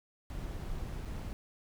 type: noise with dropouts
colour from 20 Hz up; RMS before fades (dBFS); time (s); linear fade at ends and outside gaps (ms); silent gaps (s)
brown; -39; 0.3-1.33; 0; 1.05-1.056
effects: none